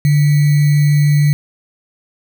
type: tone with sample-and-hold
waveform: sine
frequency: 146.83 Hz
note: D3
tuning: in tune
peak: -8 dBFS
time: 0.05-1.33 s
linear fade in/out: 0 ms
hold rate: 2100 Hz
effects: none